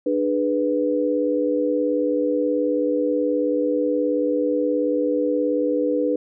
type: chord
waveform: sine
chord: G# diminished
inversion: second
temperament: equal with one note detuned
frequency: 298.3 / 415.3 / 493.9 Hz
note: D4 / G#4 / B4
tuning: +27 / 0 / 0 cents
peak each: -22 / -27 / -21 dBFS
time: 0.06-6.16 s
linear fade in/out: 5 ms
effects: none